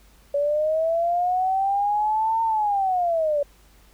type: linear two-way sweep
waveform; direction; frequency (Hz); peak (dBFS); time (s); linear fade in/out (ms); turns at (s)
sine; up then down; 566 to 912 to 566; -19; 0.34-3.43; 5; 2.43
effects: added 50 Hz sine -53 dBFS peak until 3.93 s + pink hiss -57 dBFS RMS until 3.93 s